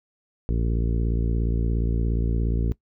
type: harmonic tone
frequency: 57.1 Hz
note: A#1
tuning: 35 cents flat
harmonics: 1 / 2 / 3 / 4 / 5 / 6 / 7 / 8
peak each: -22 / -28 / -32 / -34 / -36 / -38 / -39 / -40 dBFS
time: 0.49-2.72 s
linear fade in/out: 0 ms
effects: noise-tail reverb RT60 0.1 s tail -20 dB re dry